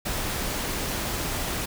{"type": "noise", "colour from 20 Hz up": "pink", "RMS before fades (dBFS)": -29, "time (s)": [0.05, 1.66], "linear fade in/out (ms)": 10, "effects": []}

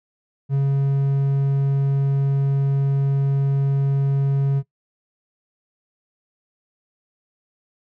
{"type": "tone", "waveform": "triangle", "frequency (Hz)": 138.2, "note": "C#3", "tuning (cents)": -5, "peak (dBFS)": -14, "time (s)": [0.49, 4.63], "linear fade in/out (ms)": 50, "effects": ["noise-tail reverb RT60 0.1 s tail -19 dB re dry"]}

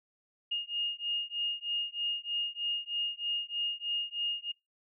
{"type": "beating tone pair", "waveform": "sine", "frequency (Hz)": [2843, 2846.2], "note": ["F7", "F7"], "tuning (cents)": [30, 32], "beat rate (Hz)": 3.2, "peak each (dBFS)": [-35, -35], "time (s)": [0.51, 4.52], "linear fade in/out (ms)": 10, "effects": ["noise-tail reverb RT60 0.2 s tail -22 dB re dry"]}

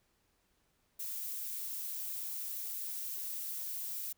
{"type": "noise", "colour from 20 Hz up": "violet", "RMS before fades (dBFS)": -40, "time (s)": [0.99, 4.13], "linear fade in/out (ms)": 10, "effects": ["pink hiss -75 dBFS RMS until 4.17 s"]}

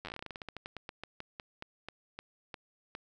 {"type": "slowing click train", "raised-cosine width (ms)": 0.3, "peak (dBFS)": -25, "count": 27, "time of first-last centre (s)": [0.05, 2.951], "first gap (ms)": 10, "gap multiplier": 1.16, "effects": []}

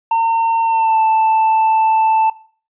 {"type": "tone with pitch glide", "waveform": "triangle", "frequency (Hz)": [910, 882.6], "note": ["A#5", "A5"], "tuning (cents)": [-42, 5], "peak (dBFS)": -9, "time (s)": [0.11, 2.3], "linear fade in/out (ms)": 5, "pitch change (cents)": -53, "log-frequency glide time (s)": [0.64, 1], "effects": ["noise-tail reverb RT60 0.4 s tail -17 dB re dry", "resampled to 8000 Hz"]}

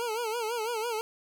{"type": "tone with vibrato", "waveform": "25% pulse", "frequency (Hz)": 456.3, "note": "A#4", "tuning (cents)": -37, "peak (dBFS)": -26, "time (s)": [0, 1.01], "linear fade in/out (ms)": 0, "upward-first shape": "sine", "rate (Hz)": 6, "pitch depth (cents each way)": 110, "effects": []}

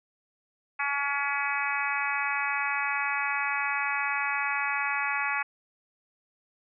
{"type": "harmonic tone", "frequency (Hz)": 282.7, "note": "C#4", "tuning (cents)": 34, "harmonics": [3, 4, 5, 6, 7, 8, 9], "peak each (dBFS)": [-34, -34, -34, -34, -34, -34, -34], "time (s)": [0.79, 5.43], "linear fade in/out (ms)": 10, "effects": []}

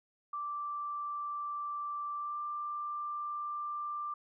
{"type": "tone with pitch glide", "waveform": "sine", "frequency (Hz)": [1172, 1183.6], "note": ["D6", "D6"], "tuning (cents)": [-4, 13], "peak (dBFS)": -35, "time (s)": [0.33, 4.14], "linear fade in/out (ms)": 5, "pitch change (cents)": 17, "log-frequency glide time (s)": [2.16, 2.39], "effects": []}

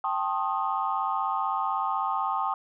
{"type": "chord", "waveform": "sine", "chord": "A half-diminished seventh", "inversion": "third", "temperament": "equal with one note detuned", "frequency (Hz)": [784, 880, 1069.7, 1244.5], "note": ["G5", "A5", "C6", "Eb6"], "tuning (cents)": [0, 0, 38, 0], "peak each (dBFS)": [-30, -31, -30, -30], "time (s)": [0.04, 2.54], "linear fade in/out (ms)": 2, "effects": ["tanh soft clip ceiling -15 dBFS"]}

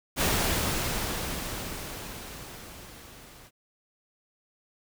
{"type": "noise with level ramp", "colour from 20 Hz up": "pink", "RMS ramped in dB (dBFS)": [-24, -51], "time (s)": [0.16, 3.51], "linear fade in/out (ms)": 50, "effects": []}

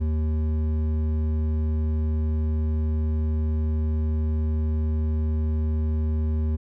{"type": "tone with hard clipping", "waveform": "sine", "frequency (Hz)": 77.78, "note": "D#2", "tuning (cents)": 0, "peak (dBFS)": -23, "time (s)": [0, 6.57], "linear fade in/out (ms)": 20, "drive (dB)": 9, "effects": []}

